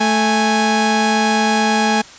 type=tone pair together; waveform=sawtooth; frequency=219.3 / 828 Hz; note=A3 / G#5; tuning=-6 / -5 cents; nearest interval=octave + major seventh; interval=2301 cents; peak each=-12 dBFS; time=0-2.02 s; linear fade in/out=10 ms; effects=white hiss -39 dBFS RMS until 2.18 s + resampled to 16000 Hz